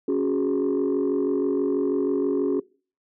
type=chord; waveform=sine; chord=C# suspended fourth; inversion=none; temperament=just; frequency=277.2 / 369.6 / 415.8 Hz; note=C#4 / F#4 / G#4; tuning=0 / -2 / +2 cents; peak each=-23 / -23 / -24 dBFS; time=0.08-2.6 s; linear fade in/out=5 ms; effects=noise-tail reverb RT60 0.4 s tail -24 dB re dry + tanh soft clip ceiling -16 dBFS